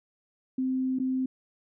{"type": "tone with dropouts", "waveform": "sine", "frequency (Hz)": 259.7, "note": "C4", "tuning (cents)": -13, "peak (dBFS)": -25, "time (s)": [0.58, 1.26], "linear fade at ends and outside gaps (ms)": 5, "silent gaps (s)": [0.988, 0.998], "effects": []}